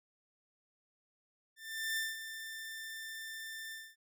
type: tone with ADSR envelope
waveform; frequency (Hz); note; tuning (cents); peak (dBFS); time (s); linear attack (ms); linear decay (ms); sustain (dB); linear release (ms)
sawtooth; 1784; A6; +23; -29; 1.56-3.96; 410; 190; -10; 240
effects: none